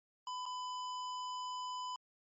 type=tone with dropouts; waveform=square; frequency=1002 Hz; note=B5; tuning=25 cents sharp; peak=-40 dBFS; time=0.27-1.96 s; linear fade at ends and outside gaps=2 ms; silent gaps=0.456-0.462 s; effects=MP3 32 kbps